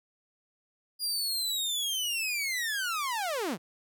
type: linear sweep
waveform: sawtooth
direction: down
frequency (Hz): 4875 to 138.59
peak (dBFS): -26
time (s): 0.99-3.58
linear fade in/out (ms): 50
effects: none